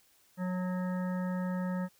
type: harmonic tone with a mistuned harmonic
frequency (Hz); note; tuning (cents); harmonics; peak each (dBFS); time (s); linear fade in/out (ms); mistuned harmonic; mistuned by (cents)
182.6; F#3; -23; 1 / 3 / 5 / 7 / 9 / 10; -31 / -41 / -45 / -48 / -50 / -51; 0.37-1.89; 50; 10; +26
effects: white hiss -66 dBFS RMS until 1.99 s